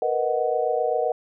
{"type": "chord", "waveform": "sine", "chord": "B major seventh", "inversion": "third", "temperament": "equal", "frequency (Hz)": [466.2, 493.9, 622.3, 740], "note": ["A#4", "B4", "D#5", "F#5"], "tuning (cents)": [0, 0, 0, 0], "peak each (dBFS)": -26, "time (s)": [0.02, 1.12], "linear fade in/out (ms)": 2, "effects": []}